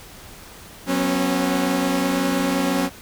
sawtooth chord, F# suspended fourth, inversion none, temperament equal with one note detuned, 185 / 246.9 / 272.7 Hz, F#3 / B3 / C#4, 0 / 0 / -28 cents, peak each -21 / -22 / -17 dBFS, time 0.86-2.9 s, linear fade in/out 50 ms, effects pink hiss -42 dBFS RMS until 3.01 s

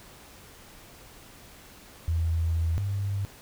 sine tone pair in turn, 82.41 / 99.33 Hz, E2 / G2, 0 / +23 cents, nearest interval minor third, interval 323 cents, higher second, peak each -23 / -26 dBFS, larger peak first, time 2.08-2.78 / 2.78-3.25 s, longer first, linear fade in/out 0 ms, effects pink hiss -50 dBFS RMS until 3.41 s

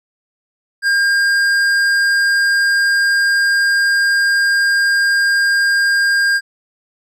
sine tone with hard clipping, 1608 Hz, G6, 44 cents sharp, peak -13 dBFS, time 0.82-6.41 s, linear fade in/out 50 ms, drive 10 dB, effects none

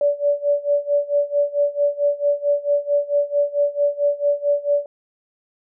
sine tone with tremolo, 577 Hz, D5, 31 cents flat, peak -13 dBFS, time 0.01-4.86 s, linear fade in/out 2 ms, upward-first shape sine, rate 4.5 Hz, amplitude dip 90%, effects none

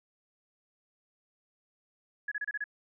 sine tone bursts, 1685 Hz, G#6, 25 cents sharp, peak -31 dBFS, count 6, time 2.28-2.641 s, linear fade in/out 5 ms, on 36 ms, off 29 ms, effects none

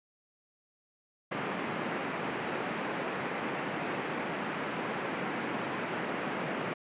pink band-pass noise, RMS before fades -35 dBFS, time 1.31-6.74 s, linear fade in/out 10 ms, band 170 to 2500 Hz, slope 24 dB/octave, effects resampled to 8000 Hz

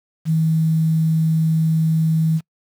sine tone with quantisation, 160.1 Hz, D#3, 50 cents sharp, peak -14 dBFS, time 0.25-2.41 s, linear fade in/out 50 ms, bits 7, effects noise-tail reverb RT60 0.1 s tail -26 dB re dry

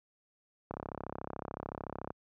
click train, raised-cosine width 1 ms, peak -24 dBFS, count 48, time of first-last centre 0.71-2.105 s, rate 33.7 Hz, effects high-pass 60 Hz 12 dB/octave

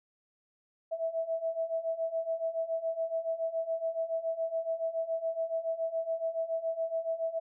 sine beating tone pair, 651 / 658.1 Hz, E5 / E5, -22 / -3 cents, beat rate 7.1 Hz, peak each -35 / -32 dBFS, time 0.91-7.4 s, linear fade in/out 20 ms, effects none

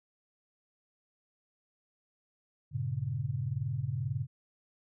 sine chord, G diminished, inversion none, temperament equal, 98 / 116.54 / 138.59 Hz, G2 / Bb2 / Db3, 0 / 0 / 0 cents, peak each -38 / -35 / -34 dBFS, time 2.71-4.27 s, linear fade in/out 50 ms, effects none

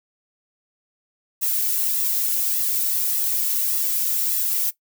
violet noise with flanger, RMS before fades -22 dBFS, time 1.41-4.71 s, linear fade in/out 20 ms, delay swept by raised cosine 1.3 to 2.5 ms, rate 1.7 Hz, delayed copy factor -0.65, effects noise-tail reverb RT60 0.1 s tail -17 dB re dry

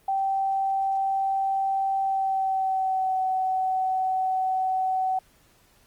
sine tone with pitch glide, 777 to 753.6 Hz, G5 to F#5, -16 to +32 cents, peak -22 dBFS, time 0.08-5.19 s, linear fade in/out 5 ms, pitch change -52 cents, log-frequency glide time 2-3.2 s, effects pink hiss -60 dBFS RMS until 5.86 s + Opus 24 kbps

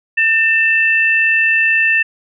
sine tone pair together, 1800 / 2659 Hz, A6 / E7, +39 / +14 cents, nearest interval perfect fifth, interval 675 cents, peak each -13 dBFS, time 0.17-2.03 s, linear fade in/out 10 ms, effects none

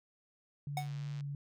sine tone with vibrato, 142.8 Hz, D3, 48 cents flat, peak -37 dBFS, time 0.67-1.35 s, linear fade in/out 2 ms, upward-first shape sine, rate 2.9 Hz, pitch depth 10 cents each way
square tone with exponential decay, 740 Hz, F#5, in tune, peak -32 dBFS, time 0.77-0.92 s, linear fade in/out 2 ms, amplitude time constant 31 ms
click train, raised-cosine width 0.2 ms, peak -38 dBFS, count 51, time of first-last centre 0.78-1.207 s, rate 117 Hz
effects none

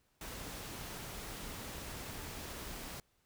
pink noise, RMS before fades -45 dBFS, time 0.21-3 s, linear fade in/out 2 ms, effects pink hiss -75 dBFS RMS until 3.25 s

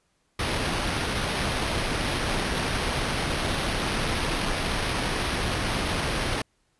pink noise with sample-and-hold, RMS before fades -27 dBFS, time 0.39-6.42 s, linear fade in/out 5 ms, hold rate 7350 Hz, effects pink hiss -70 dBFS RMS until 6.79 s + resampled to 24000 Hz

